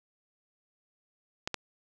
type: clicks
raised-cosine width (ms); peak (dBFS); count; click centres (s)
0.2; -14; 2; 1.475 / 1.543
effects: none